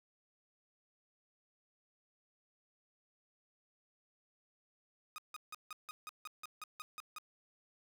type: tone bursts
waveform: sawtooth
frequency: 1244 Hz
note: D#6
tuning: 1 cent flat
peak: -40 dBFS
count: 12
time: 5.16-7.184 s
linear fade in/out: 0 ms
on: 22 ms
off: 160 ms
effects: none